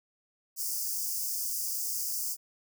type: high-pass noise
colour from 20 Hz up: white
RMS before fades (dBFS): -33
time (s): 0.56-2.37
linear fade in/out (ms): 50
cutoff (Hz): 4800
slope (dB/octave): 96
effects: none